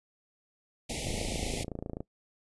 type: band-stop noise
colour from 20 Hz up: pink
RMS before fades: -35 dBFS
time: 0.89-1.64 s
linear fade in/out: 10 ms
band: 850 to 2000 Hz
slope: 96 dB/octave
type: click train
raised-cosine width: 2 ms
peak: -23 dBFS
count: 27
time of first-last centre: 1.07-2.005 s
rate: 27.8 Hz
effects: noise-tail reverb RT60 0.1 s tail -21 dB re dry + resampled to 24000 Hz